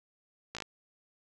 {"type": "slowing click train", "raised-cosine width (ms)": 0.2, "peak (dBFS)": -21, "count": 5, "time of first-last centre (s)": [0.55, 0.622], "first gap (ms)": 17, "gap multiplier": 1.04, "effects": []}